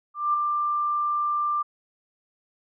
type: tone with ADSR envelope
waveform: sine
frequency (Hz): 1186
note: D6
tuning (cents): +17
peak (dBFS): -18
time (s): 0.14-1.63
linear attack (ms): 200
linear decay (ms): 4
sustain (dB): -4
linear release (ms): 15
effects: none